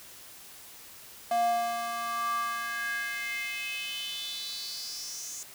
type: tone with high-pass filter sweep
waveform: square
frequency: 233.8 Hz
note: A#3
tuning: 5 cents sharp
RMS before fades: -33 dBFS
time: 1.31-5.43 s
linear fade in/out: 2 ms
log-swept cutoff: 650 to 6800 Hz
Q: 5.7
effects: white hiss -49 dBFS RMS until 5.54 s